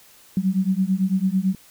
sine beating tone pair, 185 / 194 Hz, F#3 / G3, 0 / -18 cents, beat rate 9 Hz, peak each -21 dBFS, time 0.37-1.55 s, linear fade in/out 2 ms, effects white hiss -51 dBFS RMS until 1.7 s

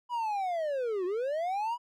triangle linear two-way sweep, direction down then up, 987.8 to 349.3 to 987.8 Hz, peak -27 dBFS, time 0.09-1.78 s, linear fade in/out 50 ms, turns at 1.05 s, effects none

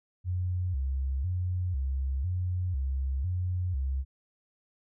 sine tone with vibrato, 77.78 Hz, D#2, in tune, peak -27 dBFS, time 0.24-4.05 s, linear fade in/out 50 ms, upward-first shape square, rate 1 Hz, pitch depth 260 cents each way, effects none

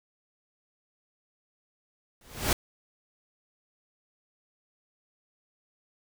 pink noise with exponential growth, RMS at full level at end -21 dBFS, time 2.21-2.53 s, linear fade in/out 2 ms, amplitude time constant 69 ms, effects none

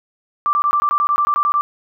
sine tone bursts, 1174.7 Hz, D6, in tune, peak -13 dBFS, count 13, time 0.46-1.61 s, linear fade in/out 0 ms, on 70 ms, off 20 ms, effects none

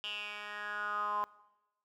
10% pulse tone with band-pass filter sweep, 207.7 Hz, G#3, in tune, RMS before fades -38 dBFS, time 0.04-1.24 s, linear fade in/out 0 ms, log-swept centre 3000 to 1000 Hz, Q 6.9, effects noise-tail reverb RT60 1.0 s tail -21 dB re dry

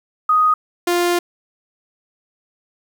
sine / sawtooth tone pair in turn, 1247 / 349.9 Hz, D#6 / F4, +3 / +3 cents, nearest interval octave + minor seventh, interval 2200 cents, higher first, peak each -11 dBFS, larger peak neither, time 0.29-0.54 / 0.87-1.19 s, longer second, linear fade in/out 5 ms, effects 8-bit

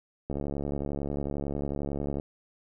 click train, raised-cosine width 2 ms, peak -19 dBFS, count 136, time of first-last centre 0.3-2.199 s, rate 71.1 Hz, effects none

